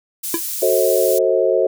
pink high-pass noise, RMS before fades -25 dBFS, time 0.23-1.19 s, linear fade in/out 10 ms, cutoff 8900 Hz, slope 12 dB/octave
square tone with exponential decay, 335 Hz, E4, 28 cents sharp, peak -15 dBFS, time 0.34-0.42 s, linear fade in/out 2 ms, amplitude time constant 16 ms
sine chord, F# diminished seventh, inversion none, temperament just, 370 / 444 / 532.8 / 639.4 Hz, F#4 / A4 / C5 / Eb5, 0 / +16 / +31 / +47 cents, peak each -19 / -19 / -17 / -20 dBFS, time 0.62-1.67 s, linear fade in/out 5 ms
effects none

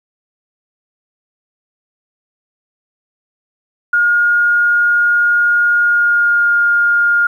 sine tone with pitch glide, 1426 to 1414.5 Hz, F6 to F6, +36 to +22 cents, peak -9 dBFS, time 3.93-7.27 s, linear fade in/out 5 ms, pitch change -14 cents, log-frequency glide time 5.81-6.54 s, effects 8-bit

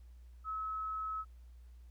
sine tone, 1290 Hz, E6, 38 cents flat, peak -36 dBFS, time 0.44-1.25 s, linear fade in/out 50 ms, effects added 60 Hz sine -52 dBFS peak until 1.9 s + pink hiss -75 dBFS RMS until 1.9 s

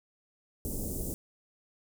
pink band-stop noise, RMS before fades -35 dBFS, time 0.65-1.14 s, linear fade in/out 0 ms, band 490 to 7800 Hz, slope 24 dB/octave, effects none

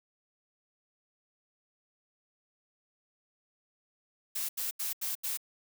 blue noise bursts, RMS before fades -34 dBFS, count 5, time 4.35-5.374 s, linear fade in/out 10 ms, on 140 ms, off 81 ms, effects none

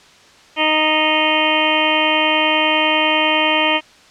harmonic tone, 310 Hz, D#4, 6 cents flat, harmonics 1 / 2 / 3 / 4 / 6 / 7 / 8 / 9 / 10, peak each -23 / -21 / -20 / -25 / -24 / -23 / -21 / -22 / -20 dBFS, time 0.56-3.81 s, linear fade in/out 50 ms, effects white hiss -46 dBFS RMS until 4.1 s + low-pass 5000 Hz 12 dB/octave

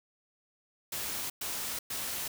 white noise bursts, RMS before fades -36 dBFS, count 3, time 0.92-2.28 s, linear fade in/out 5 ms, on 380 ms, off 110 ms, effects none

